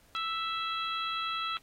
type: harmonic tone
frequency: 660 Hz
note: E5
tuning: 2 cents sharp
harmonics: 2 / 3 / 4 / 5 / 6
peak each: -33 / -46 / -40 / -38 / -41 dBFS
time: 0.15-1.57 s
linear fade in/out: 0 ms
effects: pink hiss -63 dBFS RMS until 1.62 s + AAC 48 kbps